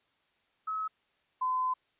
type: tone pair in turn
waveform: sine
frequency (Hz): 1286 / 1020.7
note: E6 / C6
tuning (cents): -43 / -43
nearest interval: major third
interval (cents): 400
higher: first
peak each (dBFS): -31 / -27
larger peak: second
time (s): 0.67-0.88 / 1.41-1.74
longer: second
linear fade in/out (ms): 10
effects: white hiss -72 dBFS RMS until 1.99 s + resampled to 8000 Hz